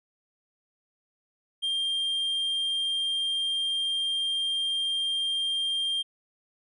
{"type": "tone", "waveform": "triangle", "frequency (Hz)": 3193, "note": "G7", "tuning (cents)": 31, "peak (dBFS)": -24, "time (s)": [1.62, 6.03], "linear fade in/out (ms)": 20, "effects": ["resampled to 24000 Hz"]}